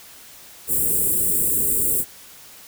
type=band-stop noise; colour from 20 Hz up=white; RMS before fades=-20 dBFS; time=0.67-2.05 s; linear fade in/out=50 ms; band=510 to 7600 Hz; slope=96 dB/octave; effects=white hiss -44 dBFS RMS until 2.67 s